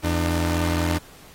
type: tone pair together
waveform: sawtooth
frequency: 84.49 / 301.1 Hz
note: E2 / D4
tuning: +43 / +43 cents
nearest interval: octave + minor seventh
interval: 2200 cents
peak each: -18 / -21 dBFS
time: 0.03-0.99 s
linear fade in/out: 20 ms
effects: pink hiss -48 dBFS RMS until 1.34 s + AAC 48 kbps